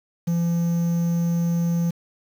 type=tone with quantisation; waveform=triangle; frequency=170 Hz; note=F3; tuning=46 cents flat; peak=-17 dBFS; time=0.27-1.91 s; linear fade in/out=10 ms; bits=7; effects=none